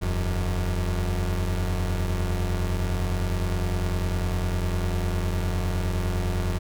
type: tone pair together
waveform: 35% pulse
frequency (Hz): 40.22 / 90.3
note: E1 / F#2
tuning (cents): -42 / -42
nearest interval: octave + major second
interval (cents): 1400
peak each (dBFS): -25 / -24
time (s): 0.01-6.59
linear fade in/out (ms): 20
effects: none